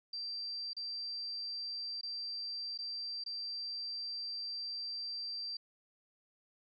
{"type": "tone with dropouts", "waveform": "sine", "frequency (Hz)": 4699, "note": "D8", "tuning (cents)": 0, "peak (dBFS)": -38, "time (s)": [0.13, 5.57], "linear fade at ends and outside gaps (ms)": 5, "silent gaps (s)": [[0.733, 0.766], [2.012, 2.031], [2.777, 2.787], [3.239, 3.261]], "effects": []}